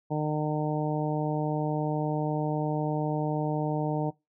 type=harmonic tone; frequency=151.9 Hz; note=D#3; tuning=41 cents flat; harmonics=1 / 2 / 3 / 4 / 5 / 6; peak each=-29 / -32 / -34 / -35 / -36 / -37 dBFS; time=0.1-4.11 s; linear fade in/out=20 ms; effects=noise-tail reverb RT60 0.2 s tail -21 dB re dry